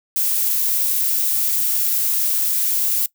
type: noise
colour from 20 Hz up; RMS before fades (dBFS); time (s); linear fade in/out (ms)
violet; -19; 0.16-3.06; 2
effects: noise-tail reverb RT60 0.1 s tail -20 dB re dry